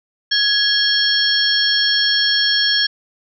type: tone cluster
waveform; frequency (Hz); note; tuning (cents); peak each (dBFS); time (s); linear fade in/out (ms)
sine; 1671 / 3265 / 4352 / 5420; G#6 / G#7 / C#8 / E8; +10 / -30 / -33 / +47; -19; 0.31-2.87; 10
effects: none